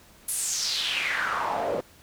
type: noise with band-pass filter sweep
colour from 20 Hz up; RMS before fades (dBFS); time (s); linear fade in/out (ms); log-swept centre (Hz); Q
pink; -28; 0.28-1.81; 5; 11000 to 460; 4.1
effects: pink hiss -54 dBFS RMS until 2.02 s